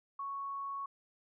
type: tone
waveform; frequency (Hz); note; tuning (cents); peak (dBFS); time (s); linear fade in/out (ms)
sine; 1108.7; C#6; 0; -37; 0.19-0.86; 5
effects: none